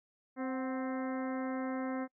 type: harmonic tone with a mistuned harmonic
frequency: 261.6 Hz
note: C4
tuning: in tune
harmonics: 1 / 2 / 3 / 4 / 5 / 6 / 7 / 8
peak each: -35 / -41 / -45 / -47 / -49 / -51 / -52 / -53 dBFS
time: 0.36-2.08 s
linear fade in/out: 50 ms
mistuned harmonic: 3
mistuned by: -60 cents
effects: noise-tail reverb RT60 0.1 s tail -26 dB re dry